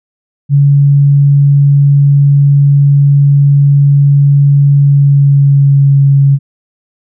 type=tone with pitch glide; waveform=sine; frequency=141.6 to 139.09 Hz; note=C#3 to C#3; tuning=+37 to +6 cents; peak=-3 dBFS; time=0.49-6.39 s; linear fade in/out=50 ms; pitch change=-31 cents; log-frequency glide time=4.75-6.02 s; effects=none